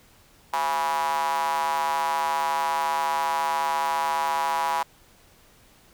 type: tone with high-pass filter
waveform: square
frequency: 75.4 Hz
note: D2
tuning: 46 cents sharp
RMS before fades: -25 dBFS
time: 0.53-4.83 s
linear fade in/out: 5 ms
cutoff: 910 Hz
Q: 9.2
effects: pink hiss -56 dBFS RMS until 5.93 s